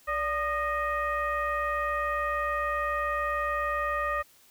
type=tone with frequency modulation; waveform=sine; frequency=1225 Hz; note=D#6; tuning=27 cents flat; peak=-26 dBFS; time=0.07-4.23 s; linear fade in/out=20 ms; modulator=643 Hz; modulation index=1.1; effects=white hiss -59 dBFS RMS until 4.5 s